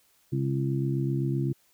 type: harmonic tone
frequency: 67.8 Hz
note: C#2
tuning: 38 cents flat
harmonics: 2 / 3 / 4 / 5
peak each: -26 / -35 / -35 / -32 dBFS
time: 0.32-1.53 s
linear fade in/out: 10 ms
effects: white hiss -65 dBFS RMS until 1.73 s